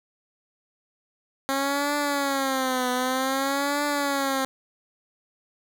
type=tone with vibrato; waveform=10% pulse; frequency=270 Hz; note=C#4; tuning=45 cents flat; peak=-15 dBFS; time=1.49-4.45 s; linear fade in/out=0 ms; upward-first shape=triangle; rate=0.53 Hz; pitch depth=140 cents each way; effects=none